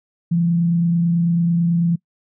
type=tone with frequency modulation; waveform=sine; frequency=170 Hz; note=F3; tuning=46 cents flat; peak=-14 dBFS; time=0.31-1.96 s; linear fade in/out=10 ms; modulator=29.1 Hz; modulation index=0.2; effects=noise-tail reverb RT60 0.1 s tail -24 dB re dry